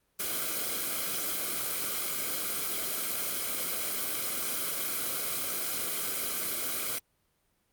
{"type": "noise with comb filter", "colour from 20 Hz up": "white", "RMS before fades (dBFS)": -32, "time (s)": [0.19, 6.99], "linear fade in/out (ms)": 10, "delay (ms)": 1.1, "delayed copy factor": -1, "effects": ["pink hiss -73 dBFS RMS until 7.72 s", "Opus 32 kbps"]}